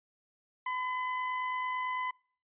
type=tone with amplitude modulation; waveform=30% pulse; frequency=1010 Hz; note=B5; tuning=39 cents sharp; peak=-28 dBFS; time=0.66-2.11 s; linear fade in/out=5 ms; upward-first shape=sine; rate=49 Hz; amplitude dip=25%; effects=noise-tail reverb RT60 0.5 s tail -25 dB re dry + resampled to 8000 Hz